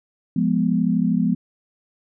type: chord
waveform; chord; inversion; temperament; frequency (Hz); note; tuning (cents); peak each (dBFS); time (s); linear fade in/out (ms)
sine; F diminished; none; equal; 174.61 / 207.7 / 246.9; F3 / Ab3 / Cb4; 0 / 0 / 0; -21 / -21 / -21; 0.36-1.35; 5
effects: none